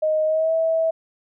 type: tone with pitch glide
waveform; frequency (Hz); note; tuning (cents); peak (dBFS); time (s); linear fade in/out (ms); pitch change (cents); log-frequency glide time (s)
sine; 622.3 to 649.9; D#5 to E5; 0 to -25; -17; 0.02-0.91; 10; +75; 0.25-0.53
effects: none